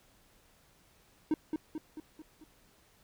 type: tone with echo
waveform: triangle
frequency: 311.1 Hz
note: D#4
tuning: in tune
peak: -23 dBFS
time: 1.31-1.34 s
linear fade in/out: 2 ms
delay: 220 ms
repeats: 5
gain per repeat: -5 dB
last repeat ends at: 2.44 s
effects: pink hiss -65 dBFS RMS until 3.03 s

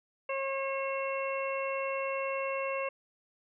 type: harmonic tone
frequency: 542 Hz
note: C#5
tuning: 39 cents flat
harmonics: 1 / 2 / 3 / 4 / 5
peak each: -33 / -37 / -47 / -41 / -39 dBFS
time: 0.29-2.89 s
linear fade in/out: 5 ms
effects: none

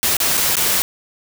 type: noise with dropouts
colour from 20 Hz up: white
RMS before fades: -17 dBFS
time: 0.03-0.82 s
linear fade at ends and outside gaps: 0 ms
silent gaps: 0.168-0.202 / 0.371-0.375 / 0.555-0.568 s
effects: none

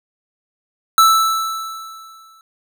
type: tone with exponential decay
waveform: square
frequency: 1318.5 Hz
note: E6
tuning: in tune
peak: -7 dBFS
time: 0.98-2.41 s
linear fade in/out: 1 ms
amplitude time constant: 310 ms
effects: none

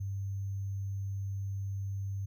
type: tone with sample-and-hold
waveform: sine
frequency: 98 Hz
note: G2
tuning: in tune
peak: -33 dBFS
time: 0-2.26 s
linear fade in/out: 10 ms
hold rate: 6300 Hz
effects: none

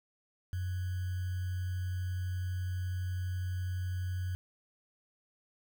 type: tone with sample-and-hold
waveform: sine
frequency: 91.2 Hz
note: F#2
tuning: 24 cents flat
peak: -32 dBFS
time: 0.53-4.35 s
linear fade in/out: 0 ms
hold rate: 1575 Hz
effects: none

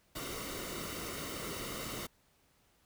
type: noise with comb filter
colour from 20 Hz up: pink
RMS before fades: -41 dBFS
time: 0.15-2.07 s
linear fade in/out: 10 ms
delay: 1.2 ms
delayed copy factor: -0.6
effects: pink hiss -70 dBFS RMS until 2.85 s

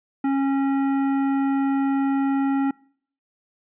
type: tone with hard clipping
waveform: sine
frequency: 273.7 Hz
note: C#4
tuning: 22 cents flat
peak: -21 dBFS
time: 0.24-2.71 s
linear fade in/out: 5 ms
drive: 12 dB
effects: noise-tail reverb RT60 0.6 s tail -26 dB re dry + resampled to 8000 Hz

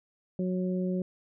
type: harmonic tone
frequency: 183.4 Hz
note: F#3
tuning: 15 cents flat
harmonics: 1 / 2 / 3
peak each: -28 / -34 / -38 dBFS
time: 0.39-1.02 s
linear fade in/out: 2 ms
effects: none

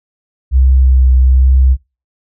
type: tone with vibrato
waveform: sine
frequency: 64.6 Hz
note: C2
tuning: 21 cents flat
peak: -5 dBFS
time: 0.51-1.77 s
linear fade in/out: 50 ms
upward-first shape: triangle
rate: 1.2 Hz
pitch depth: 24 cents each way
effects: noise-tail reverb RT60 0.3 s tail -24 dB re dry

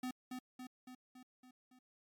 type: tone with echo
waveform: square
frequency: 253.3 Hz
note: B3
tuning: 44 cents sharp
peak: -39 dBFS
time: 0.03-0.11 s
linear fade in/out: 5 ms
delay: 280 ms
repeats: 6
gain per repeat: -4 dB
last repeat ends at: 1.79 s
effects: MP3 96 kbps

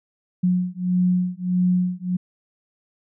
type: beating tone pair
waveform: sine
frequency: 180 / 181.6 Hz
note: F#3 / F#3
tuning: -47 / -32 cents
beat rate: 1.6 Hz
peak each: -21 dBFS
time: 0.43-2.17 s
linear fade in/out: 10 ms
effects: none

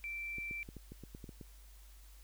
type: tone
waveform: sine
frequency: 2342 Hz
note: D7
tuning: 5 cents flat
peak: -39 dBFS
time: 0.04-0.63 s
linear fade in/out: 0 ms
type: clicks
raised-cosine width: 3 ms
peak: -35 dBFS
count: 10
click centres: 0.384 / 0.511 / 0.689 / 0.767 / 0.92 / 1.037 / 1.149 / 1.242 / 1.292 / 1.412 s
effects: added 50 Hz sine -54 dBFS peak until 2.23 s + white hiss -64 dBFS RMS until 2.23 s

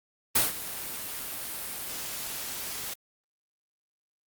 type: noise with ADSR envelope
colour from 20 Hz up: white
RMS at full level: -21 dBFS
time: 0.35-2.94 s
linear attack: 9 ms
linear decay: 160 ms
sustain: -15 dB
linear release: 6 ms
effects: Opus 32 kbps

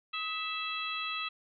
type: harmonic tone with a mistuned harmonic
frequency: 660 Hz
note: E5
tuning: 2 cents sharp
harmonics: 2 / 3 / 4 / 5 / 6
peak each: -38 / -46 / -37 / -40 / -42 dBFS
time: 0.13-1.29 s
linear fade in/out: 10 ms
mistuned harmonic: 2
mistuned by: -64 cents
effects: none

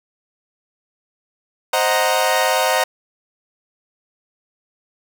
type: chord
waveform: sawtooth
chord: C half-diminished seventh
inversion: none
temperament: equal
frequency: 523.3 / 622.3 / 740 / 932.3 Hz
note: C5 / Eb5 / Gb5 / Bb5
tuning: 0 / 0 / 0 / 0 cents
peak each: -17 dBFS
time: 1.73-2.84 s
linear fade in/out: 5 ms
effects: none

